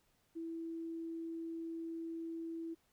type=tone; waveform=sine; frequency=329.6 Hz; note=E4; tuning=in tune; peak=-40 dBFS; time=0.35-2.75 s; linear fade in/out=20 ms; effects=pink hiss -75 dBFS RMS until 2.92 s